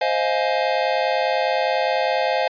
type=chord; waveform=square; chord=F minor seventh; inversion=second; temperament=just; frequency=523.8 / 628.6 / 698.5 / 838.1 Hz; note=C5 / Eb5 / F5 / Ab5; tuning=+2 / +18 / 0 / +16 cents; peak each=-24 / -25 / -25 / -25 dBFS; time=0.01-2.48 s; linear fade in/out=5 ms; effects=resampled to 11025 Hz